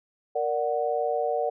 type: chord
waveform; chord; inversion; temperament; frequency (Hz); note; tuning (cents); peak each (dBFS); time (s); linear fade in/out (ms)
sine; Bb augmented; none; equal; 466.2 / 587.3 / 740; Bb4 / D5 / F#5; 0 / 0 / 0; -28; 0.35-1.5; 10
effects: none